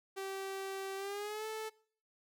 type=tone with pitch glide; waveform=sawtooth; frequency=387.4 to 437.4 Hz; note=G4 to A4; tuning=-20 to -10 cents; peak=-35 dBFS; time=0.16-1.7 s; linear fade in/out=20 ms; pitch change=+210 cents; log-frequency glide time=0.96-1.46 s; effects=noise-tail reverb RT60 0.5 s tail -21 dB re dry